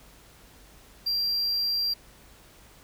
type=tone; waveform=triangle; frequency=4739 Hz; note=D8; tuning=15 cents sharp; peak=-23 dBFS; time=1.06-1.94 s; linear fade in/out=10 ms; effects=added 50 Hz sine -57 dBFS peak until 2.83 s + pink hiss -54 dBFS RMS until 2.83 s